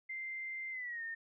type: tone with pitch glide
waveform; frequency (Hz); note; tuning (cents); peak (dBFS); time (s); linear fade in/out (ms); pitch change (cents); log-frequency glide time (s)
sine; 2087 to 1827.4; C7 to A#6; -5 to -35; -39; 0.09-1.15; 10; -230; 0.71-1.02
effects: none